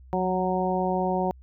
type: harmonic tone with a mistuned harmonic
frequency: 185 Hz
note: F#3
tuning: in tune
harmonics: 1 / 2 / 3 / 4 / 5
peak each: -28 / -29 / -30 / -28 / -31 dBFS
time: 0.13-1.31 s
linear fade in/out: 0 ms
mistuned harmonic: 1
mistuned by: -25 cents
effects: added 64 Hz sine -46 dBFS peak until 1.42 s